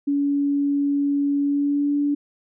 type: tone with pitch glide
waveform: sine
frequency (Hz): 283.8 to 288.4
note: C#4 to D4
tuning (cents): +41 to -31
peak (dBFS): -18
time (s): 0.07-2.15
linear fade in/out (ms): 10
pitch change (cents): +28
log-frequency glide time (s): 1.41-1.96
effects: none